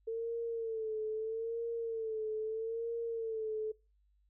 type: tone with vibrato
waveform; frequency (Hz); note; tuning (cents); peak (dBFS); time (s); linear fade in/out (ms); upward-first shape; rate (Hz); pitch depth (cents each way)
sine; 448.5; A4; +33; -34; 0.07-3.72; 10; sine; 0.78; 61
effects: noise-tail reverb RT60 0.3 s tail -24 dB re dry + added 50 Hz sine -68 dBFS peak until 4.29 s